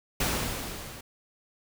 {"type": "noise with level ramp", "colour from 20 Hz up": "pink", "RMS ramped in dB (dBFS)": [-26, -44], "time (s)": [0.2, 1.01], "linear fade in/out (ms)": 5, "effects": []}